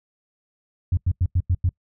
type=tone bursts; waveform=sine; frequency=89.1 Hz; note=F2; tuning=35 cents sharp; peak=-15 dBFS; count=6; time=0.92-1.692 s; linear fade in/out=5 ms; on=52 ms; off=92 ms; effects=noise-tail reverb RT60 0.1 s tail -24 dB re dry + tanh soft clip ceiling -12 dBFS